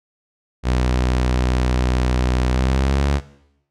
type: tone with pitch glide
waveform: sawtooth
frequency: 62.4 to 70.45 Hz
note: B1 to C#2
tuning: +19 to +29 cents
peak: -12 dBFS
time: 0.63-3.21 s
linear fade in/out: 50 ms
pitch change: +210 cents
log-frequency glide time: 2.49-3.09 s
effects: noise-tail reverb RT60 0.8 s tail -17 dB re dry + low-pass 7000 Hz 12 dB/octave